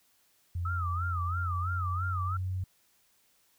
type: tone with pitch glide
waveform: sine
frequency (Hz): 87.31 to 93.04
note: F2 to F#2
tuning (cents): 0 to +10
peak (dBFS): -30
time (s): 0.55-2.64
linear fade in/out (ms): 5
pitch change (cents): +110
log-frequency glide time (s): 1.27-2.49
type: tone with vibrato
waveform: sine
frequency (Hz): 1270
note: D#6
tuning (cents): +35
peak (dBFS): -33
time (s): 0.65-2.37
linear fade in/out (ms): 5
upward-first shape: sine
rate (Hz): 3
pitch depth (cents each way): 170
effects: white hiss -68 dBFS RMS until 3.58 s